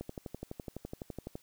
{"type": "click train", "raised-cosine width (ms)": 2, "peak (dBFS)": -26, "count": 17, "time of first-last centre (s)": [0.01, 1.355], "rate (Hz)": 11.9, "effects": ["white hiss -65 dBFS RMS until 1.42 s"]}